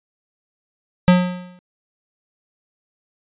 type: tone with exponential decay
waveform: square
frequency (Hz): 180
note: F#3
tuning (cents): -47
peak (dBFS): -7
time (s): 1.08-1.59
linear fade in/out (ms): 0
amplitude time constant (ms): 110
effects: resampled to 8000 Hz